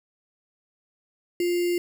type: tone with sample-and-hold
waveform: sine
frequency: 350.6 Hz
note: F4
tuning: 7 cents sharp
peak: -21 dBFS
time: 1.4-1.78 s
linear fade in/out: 2 ms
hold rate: 2450 Hz
effects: none